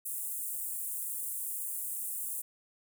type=high-pass noise; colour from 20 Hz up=pink; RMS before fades=-37 dBFS; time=0.05-2.42 s; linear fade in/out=10 ms; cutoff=8300 Hz; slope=48 dB/octave; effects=none